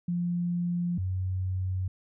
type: tone pair in turn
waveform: sine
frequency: 174.61 / 93.09 Hz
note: F3 / F#2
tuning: 0 / +11 cents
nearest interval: major seventh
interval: 1089 cents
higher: first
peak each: -26 / -27 dBFS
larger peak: first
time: 0.08-0.98 / 0.98-1.88 s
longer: neither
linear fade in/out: 5 ms
effects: none